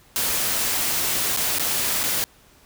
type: noise with dropouts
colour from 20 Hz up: white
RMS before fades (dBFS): -23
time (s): 0.16-2.24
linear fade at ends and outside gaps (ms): 0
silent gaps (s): 1.364-1.372 / 1.585-1.596 / 2.032-2.037
effects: pink hiss -54 dBFS RMS until 2.65 s